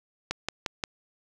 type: click train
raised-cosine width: 0.2 ms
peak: -11 dBFS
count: 4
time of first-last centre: 0.31-0.838 s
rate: 5.68 Hz
effects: none